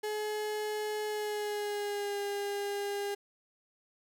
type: tone with pitch glide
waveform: 35% pulse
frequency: 424.4 to 404.5 Hz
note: G#4 to G#4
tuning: +38 to -46 cents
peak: -31 dBFS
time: 0.03-3.15 s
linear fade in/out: 10 ms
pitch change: -84 cents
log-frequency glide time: 1.07-2.19 s
effects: none